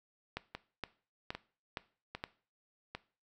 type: two click trains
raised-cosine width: 0.3 ms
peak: -24 / -21 dBFS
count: 4 / 5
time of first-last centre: 0.55-2.95 / 0.37-2.239 s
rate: 1.25 / 2.14 Hz
effects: noise-tail reverb RT60 0.4 s tail -18 dB re dry